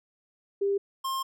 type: tone pair in turn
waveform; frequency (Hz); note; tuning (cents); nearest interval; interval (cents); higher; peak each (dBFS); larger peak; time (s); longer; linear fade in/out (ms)
sine / square; 398.4 / 1063.6; G4 / C6; +28 / +28; octave + perfect fourth; 1700; second; -23 / -29; first; 0.61-0.78 / 1.04-1.23; second; 10
effects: none